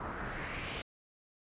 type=noise with low-pass filter sweep; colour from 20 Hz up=pink; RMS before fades=-40 dBFS; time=0-0.82 s; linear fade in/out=5 ms; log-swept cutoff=1200 to 3100 Hz; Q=2.6; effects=resampled to 8000 Hz